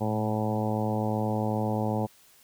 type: harmonic tone with a mistuned harmonic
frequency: 107.8 Hz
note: A2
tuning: 35 cents flat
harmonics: 1 / 2 / 3 / 4 / 5 / 6 / 7 / 8 / 9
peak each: -30 / -30 / -36 / -36 / -34 / -39 / -35 / -37 / -43 dBFS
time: 0-2.07 s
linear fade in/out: 20 ms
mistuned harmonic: 1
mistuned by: +43 cents
effects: white hiss -58 dBFS RMS until 2.43 s